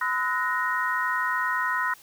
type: tone cluster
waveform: sine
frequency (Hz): 1012 / 1282 / 1469 / 1866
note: B5 / E6 / F#6 / A#6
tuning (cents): +42 / -49 / -13 / +1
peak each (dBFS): -28 / -31 / -29 / -28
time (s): 0.01-1.94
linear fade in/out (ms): 5
effects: white hiss -52 dBFS RMS until 2.02 s